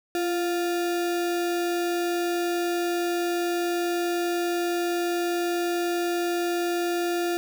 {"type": "tone with sample-and-hold", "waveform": "sine", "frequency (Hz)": 345.3, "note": "F4", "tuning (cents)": -20, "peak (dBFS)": -23, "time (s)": [0.15, 7.37], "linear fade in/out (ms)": 0, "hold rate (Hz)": 1050, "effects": []}